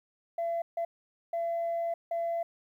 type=tone bursts at uneven times; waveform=sine; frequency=676 Hz; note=E5; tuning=43 cents sharp; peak=-27 dBFS; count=4; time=0.38-0.62 / 0.77-0.85 / 1.33-1.94 / 2.11-2.43 s; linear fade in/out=5 ms; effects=tanh soft clip ceiling -26 dBFS + 11-bit